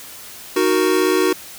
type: chord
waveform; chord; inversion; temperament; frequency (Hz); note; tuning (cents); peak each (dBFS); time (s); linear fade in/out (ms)
square; D# minor; none; equal; 311.1 / 370 / 466.2; D#4 / F#4 / A#4; 0 / 0 / 0; -21 / -17 / -22; 0.56-1.33; 5
effects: white hiss -37 dBFS RMS until 1.58 s